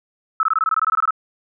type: tone bursts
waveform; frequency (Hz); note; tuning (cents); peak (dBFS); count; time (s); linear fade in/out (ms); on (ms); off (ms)
sine; 1302; E6; -22; -14; 14; 0.4-1.107; 2; 31; 21
effects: none